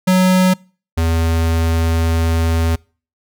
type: tone pair in turn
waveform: square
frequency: 185 / 82.26 Hz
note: F#3 / E2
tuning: 0 / -3 cents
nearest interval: octave + major second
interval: 1403 cents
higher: first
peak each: -10 / -14 dBFS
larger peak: first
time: 0.07-0.54 / 0.97-2.76 s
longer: second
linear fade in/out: 10 ms
effects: noise-tail reverb RT60 0.4 s tail -26 dB re dry